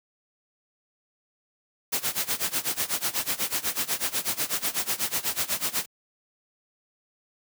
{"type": "noise with tremolo", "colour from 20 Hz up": "white", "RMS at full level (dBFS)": -25, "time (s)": [1.92, 5.86], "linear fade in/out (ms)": 10, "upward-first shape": "sine", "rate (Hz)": 8.1, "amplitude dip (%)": 90, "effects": ["high-pass 100 Hz 12 dB/octave"]}